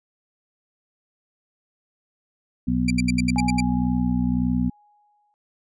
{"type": "harmonic tone", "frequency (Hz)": 61.74, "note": "B1", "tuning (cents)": 0, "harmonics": [1, 2, 3, 4], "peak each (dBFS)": [-28, -29, -24, -22], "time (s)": [2.67, 4.7], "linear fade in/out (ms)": 10}
{"type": "tone bursts", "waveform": "sawtooth", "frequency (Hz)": 2350, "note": "D7", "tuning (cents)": 1, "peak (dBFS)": -19, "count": 8, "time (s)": [2.88, 3.606], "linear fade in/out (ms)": 5, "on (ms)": 26, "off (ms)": 74}
{"type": "tone with exponential decay", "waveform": "sine", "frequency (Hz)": 830.6, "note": "G#5", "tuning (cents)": 0, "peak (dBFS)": -25, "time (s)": [3.36, 5.34], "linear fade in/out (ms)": 0, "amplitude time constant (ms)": 430}
{"effects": ["resampled to 22050 Hz"]}